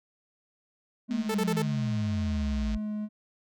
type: tone with vibrato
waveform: triangle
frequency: 212.3 Hz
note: G#3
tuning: 38 cents sharp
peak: -28 dBFS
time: 1.08-3.09 s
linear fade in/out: 50 ms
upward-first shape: sine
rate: 2 Hz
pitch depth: 9 cents each way
type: exponential sweep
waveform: sine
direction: down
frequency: 254.7 to 52.1 Hz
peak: -28 dBFS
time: 1.09-2.78 s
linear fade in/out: 20 ms
type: click train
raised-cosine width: 0.2 ms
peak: -28 dBFS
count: 253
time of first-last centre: 1.11-2.746 s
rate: 154 Hz
type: tone bursts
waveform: sawtooth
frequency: 440 Hz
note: A4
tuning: in tune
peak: -24 dBFS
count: 4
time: 1.29-1.622 s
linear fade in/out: 5 ms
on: 56 ms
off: 36 ms
effects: none